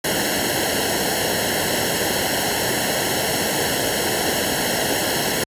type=noise with comb filter; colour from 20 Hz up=pink; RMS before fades=-21 dBFS; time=0.04-5.44 s; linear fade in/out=5 ms; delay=0.83 ms; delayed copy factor=-1; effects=high-pass 60 Hz 12 dB/octave + resampled to 32000 Hz